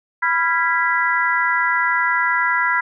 harmonic tone with a mistuned harmonic, 329.6 Hz, E4, in tune, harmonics 3 / 4 / 5 / 6, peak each -21 / -21 / -21 / -21 dBFS, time 0.22-2.81 s, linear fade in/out 10 ms, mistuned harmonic 4, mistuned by +79 cents, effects none

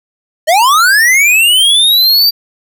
square linear sweep, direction up, 594 to 4699 Hz, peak -6 dBFS, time 0.47-2.31 s, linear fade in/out 20 ms, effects none

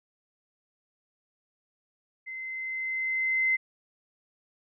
sine tone with level ramp, 2063 Hz, C7, 25 cents flat, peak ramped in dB -36 to -21 dBFS, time 2.26-3.57 s, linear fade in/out 20 ms, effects none

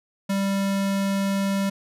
square tone, 196.5 Hz, G3, 4 cents sharp, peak -22 dBFS, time 0.29-1.7 s, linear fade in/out 10 ms, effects resampled to 32000 Hz

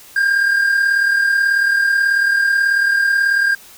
triangle tone pair together, 1600 / 1638.3 Hz, G6 / G#6, +35 / -24 cents, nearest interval unison, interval 41 cents, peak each -11 / -20 dBFS, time 0.16-3.55 s, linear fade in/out 5 ms, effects white hiss -42 dBFS RMS until 3.77 s

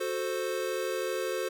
square chord, F# diminished, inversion none, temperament equal with one note detuned, 367.4 / 440 / 523.3 Hz, F#4 / A4 / C5, -12 / 0 / 0 cents, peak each -35 / -36 / -34 dBFS, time 0-1.49 s, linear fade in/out 10 ms, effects none

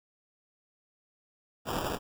violet noise with sample-and-hold, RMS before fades -33 dBFS, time 1.65-1.99 s, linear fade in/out 50 ms, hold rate 2100 Hz, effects none

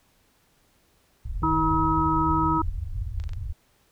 white low-pass noise, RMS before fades -30 dBFS, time 1.25-3.53 s, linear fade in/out 10 ms, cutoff 100 Hz, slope 48 dB/octave
triangle tone, 155.56 Hz, D#3, in tune, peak -27 dBFS, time 1.42-2.58 s, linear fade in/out 2 ms
harmonic tone, 320 Hz, D#4, 49 cents sharp, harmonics 1 / 3 / 4, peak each -25 / -25 / -25 dBFS, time 1.43-2.62 s, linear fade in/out 5 ms
clicks, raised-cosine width 0.2 ms, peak -28 dBFS, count 4, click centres 3.2 / 3.239 / 3.292 / 3.334 s
effects pink hiss -64 dBFS RMS until 3.91 s

